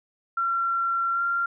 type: tone with pitch glide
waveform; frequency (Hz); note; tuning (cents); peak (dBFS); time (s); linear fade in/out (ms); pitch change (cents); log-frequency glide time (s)
sine; 1365 to 1383.3; F6 to F6; -40 to -17; -22; 0.37-1.46; 5; +23; 1.12-1.22
effects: none